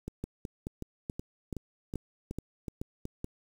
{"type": "two click trains", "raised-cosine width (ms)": 3, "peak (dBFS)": [-24, -22], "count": [9, 8], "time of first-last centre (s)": [[0.08, 3.054], [0.24, 3.244]], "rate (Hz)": [2.69, 2.33], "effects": ["8-bit"]}